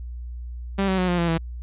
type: tone with pitch steps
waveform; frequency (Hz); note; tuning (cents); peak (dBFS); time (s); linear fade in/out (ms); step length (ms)
sawtooth; 196 / 189.21 / 182.66 / 176.34 / 170.23 / 164.34; G3 / F#3 / F#3 / F3 / F3 / E3; 0 / +39 / -22 / +17 / -44 / -5; -16; 0.78-1.38; 10; 100
effects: added 60 Hz sine -31 dBFS peak until 1.62 s + resampled to 8000 Hz